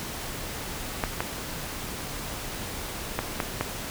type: clicks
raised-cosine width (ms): 0.5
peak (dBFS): -10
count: 5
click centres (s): 1.038 / 1.205 / 3.19 / 3.402 / 3.61
effects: pink hiss -35 dBFS RMS until 3.9 s